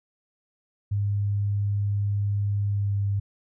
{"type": "tone with pitch glide", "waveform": "sine", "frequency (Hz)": [101.6, 99.97], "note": ["G#2", "G2"], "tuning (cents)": [-38, 34], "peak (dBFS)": -22, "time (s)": [0.91, 3.2], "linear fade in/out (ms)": 10, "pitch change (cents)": -28, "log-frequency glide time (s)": [2.65, 3.08], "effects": []}